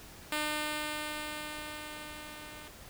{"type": "tone with level ramp", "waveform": "5% pulse", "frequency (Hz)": 302.1, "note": "D4", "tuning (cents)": 49, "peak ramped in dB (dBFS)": [-19, -36], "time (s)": [0.32, 2.68], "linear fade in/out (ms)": 2, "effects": ["pink hiss -51 dBFS RMS until 2.89 s"]}